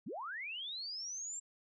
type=linear sweep; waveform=sine; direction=up; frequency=138.59 to 7520 Hz; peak=-40 dBFS; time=0.06-1.4 s; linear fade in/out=10 ms; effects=none